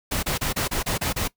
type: noise bursts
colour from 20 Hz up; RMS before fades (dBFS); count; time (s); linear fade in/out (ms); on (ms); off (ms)
pink; -25; 8; 0.11-1.28; 10; 120; 30
effects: noise-tail reverb RT60 0.1 s tail -20 dB re dry